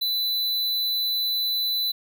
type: tone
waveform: square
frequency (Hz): 3995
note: B7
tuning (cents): +19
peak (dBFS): -23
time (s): 0.01-1.92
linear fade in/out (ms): 10
effects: none